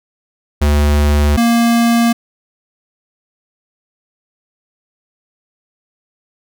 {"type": "tone pair in turn", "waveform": "square", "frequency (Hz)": [73.42, 233.7], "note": ["D2", "A#3"], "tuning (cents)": [0, 5], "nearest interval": "octave + minor sixth", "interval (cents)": 2005, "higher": "second", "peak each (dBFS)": -10, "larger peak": "neither", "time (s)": [[0.61, 1.37], [1.37, 2.13]], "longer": "neither", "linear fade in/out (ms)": 10, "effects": []}